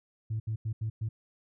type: tone bursts at uneven times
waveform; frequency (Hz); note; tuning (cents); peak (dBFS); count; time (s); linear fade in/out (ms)
sine; 110; A2; 0; -28; 5; 0.3-0.4 / 0.47-0.56 / 0.65-0.73 / 0.81-0.9 / 1.01-1.09; 10
effects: tanh soft clip ceiling -26 dBFS